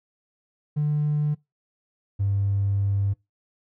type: tone pair in turn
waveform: triangle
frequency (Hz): 149 / 99.45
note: D3 / G2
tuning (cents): +25 / +25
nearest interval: perfect fifth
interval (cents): 700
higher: first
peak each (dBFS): -17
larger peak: neither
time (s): 0.76-1.35 / 2.19-3.14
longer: second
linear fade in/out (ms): 20
effects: noise-tail reverb RT60 0.2 s tail -24 dB re dry + tanh soft clip ceiling -17 dBFS